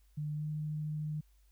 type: tone with pitch glide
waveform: sine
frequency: 150 to 152.27 Hz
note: D3 to D#3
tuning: +37 to -37 cents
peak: -34 dBFS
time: 0.17-1.21 s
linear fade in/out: 10 ms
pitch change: +26 cents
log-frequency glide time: 0.34-0.46 s
effects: added 50 Hz sine -62 dBFS peak until 1.51 s + white hiss -75 dBFS RMS until 1.51 s